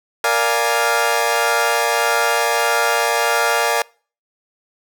20% pulse chord, Bb dominant seventh, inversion none, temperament equal, 466.2 / 587.3 / 698.5 / 830.6 Hz, Bb4 / D5 / F5 / Ab5, 0 / 0 / 0 / 0 cents, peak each -16 dBFS, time 0.24-3.82 s, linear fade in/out 2 ms, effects noise-tail reverb RT60 0.4 s tail -25 dB re dry

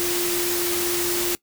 sine tone in noise, 350 Hz, F4, 4 cents sharp, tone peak -25 dBFS, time 0-1.35 s, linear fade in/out 0 ms, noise white, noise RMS -25 dBFS, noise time 0-1.35 s, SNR -3 dB, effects noise-tail reverb RT60 0.1 s tail -21 dB re dry

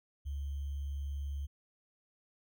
sine tone with sample-and-hold, 70.5 Hz, C#2, 30 cents sharp, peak -35 dBFS, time 0.25-1.47 s, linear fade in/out 20 ms, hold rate 3150 Hz, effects none

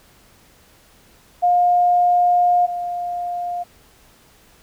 sine tone pair in turn, 710 / 705.1 Hz, F5 / F5, +28 / +16 cents, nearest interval unison, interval 12 cents, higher first, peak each -12 / -22 dBFS, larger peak first, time 1.42-2.67 / 2.67-3.64 s, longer first, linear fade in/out 20 ms, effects pink hiss -52 dBFS RMS until 4.62 s

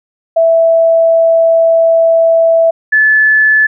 sine tone pair in turn, 659.3 / 1731.9 Hz, E5 / A6, 0 / -28 cents, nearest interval octave + perfect fourth, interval 1672 cents, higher second, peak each -5 dBFS, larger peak neither, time 0.36-2.71 / 2.92-3.67 s, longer first, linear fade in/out 10 ms, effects none

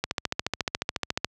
click train, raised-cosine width 0.2 ms, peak -8 dBFS, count 18, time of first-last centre 0.04-1.246 s, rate 14.1 Hz, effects high-pass 60 Hz 12 dB/octave

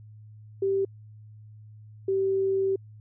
sine tone pair in turn, 390.1 / 386.7 Hz, G4 / G4, -8 / -24 cents, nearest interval unison, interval 16 cents, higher first, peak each -22 dBFS, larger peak neither, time 0.62-0.85 / 2.08-2.76 s, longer second, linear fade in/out 5 ms, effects added 107 Hz sine -45 dBFS peak until 3 s

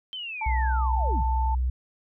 sine linear sweep, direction down, 3136 to 33.59 Hz, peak -32 dBFS, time 0.13-1.25 s, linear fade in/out 0 ms
sine tone with pitch glide, 880 to 885.1 Hz, A5 to A5, 0 to +10 cents, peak -27 dBFS, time 0.41-1.55 s, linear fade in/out 5 ms, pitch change +10 cents, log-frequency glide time 0.55-0.9 s
sine tone, 62.9 Hz, B1, 32 cents sharp, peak -22 dBFS, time 0.46-1.7 s, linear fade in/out 5 ms
effects none

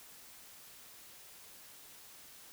silence, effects white hiss -55 dBFS RMS until 2.52 s

